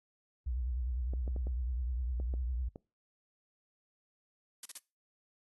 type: tone with vibrato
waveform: sine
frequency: 61.74 Hz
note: B1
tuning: in tune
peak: -32 dBFS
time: 0.46-2.69 s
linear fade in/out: 10 ms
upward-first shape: triangle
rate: 9.9 Hz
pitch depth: 150 cents each way
type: clicks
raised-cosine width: 2 ms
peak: -31 dBFS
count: 7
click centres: 1.136 / 1.278 / 1.363 / 1.47 / 2.2 / 2.339 / 2.759 s
type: noise bursts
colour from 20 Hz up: blue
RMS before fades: -41 dBFS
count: 3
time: 4.63-4.777 s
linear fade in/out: 2 ms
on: 25 ms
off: 36 ms
effects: noise-tail reverb RT60 0.3 s tail -24 dB re dry + AAC 32 kbps